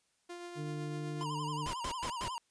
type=tone with tremolo; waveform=sawtooth; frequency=349.2 Hz; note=F4; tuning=in tune; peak=-38 dBFS; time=0.29-1.24 s; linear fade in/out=10 ms; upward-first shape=triangle; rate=7.9 Hz; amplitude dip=35%
type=harmonic tone; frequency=149.8 Hz; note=D3; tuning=35 cents sharp; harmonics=1 / 2 / 3; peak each=-38 / -44 / -48 dBFS; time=0.55-1.69 s; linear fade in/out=50 ms
type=tone with vibrato; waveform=square; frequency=987.8 Hz; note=B5; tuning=in tune; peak=-38 dBFS; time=1.21-2.38 s; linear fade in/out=0 ms; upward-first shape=sine; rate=11 Hz; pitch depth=110 cents each way
type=noise bursts; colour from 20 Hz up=pink; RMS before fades=-40 dBFS; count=4; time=1.66-2.282 s; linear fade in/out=0 ms; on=73 ms; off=110 ms
effects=white hiss -75 dBFS RMS until 2.5 s + resampled to 22050 Hz